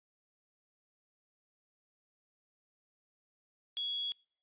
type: tone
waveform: sine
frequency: 3347 Hz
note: G#7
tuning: 13 cents sharp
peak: -33 dBFS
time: 3.77-4.12 s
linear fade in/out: 0 ms
effects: noise-tail reverb RT60 0.5 s tail -25 dB re dry + resampled to 8000 Hz